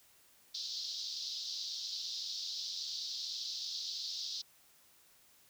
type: band-pass noise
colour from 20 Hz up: pink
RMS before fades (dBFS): -41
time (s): 0.54-4.42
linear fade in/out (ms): 10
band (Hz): 3800 to 5400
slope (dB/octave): 48
effects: white hiss -65 dBFS RMS until 5.49 s